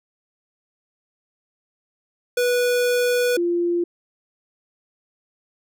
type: tone pair in turn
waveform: square / sine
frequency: 489.9 / 346.4 Hz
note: B4 / F4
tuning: -14 / -14 cents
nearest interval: tritone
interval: 600 cents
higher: first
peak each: -18 dBFS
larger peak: neither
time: 2.37-3.37 / 3.37-3.84 s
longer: first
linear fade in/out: 5 ms
effects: none